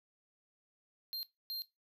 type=tone bursts at uneven times; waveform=square; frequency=4186 Hz; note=C8; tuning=in tune; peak=-38 dBFS; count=2; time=1.13-1.23 / 1.5-1.62 s; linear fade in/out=0 ms; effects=noise-tail reverb RT60 0.2 s tail -17 dB re dry